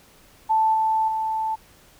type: tone with level steps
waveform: sine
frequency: 880 Hz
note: A5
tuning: in tune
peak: -16 / -18 / -22 dBFS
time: 0.49-1.56 s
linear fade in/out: 20 ms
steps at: 0.74 / 1.08 s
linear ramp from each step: 2 ms
effects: pink hiss -53 dBFS RMS until 1.99 s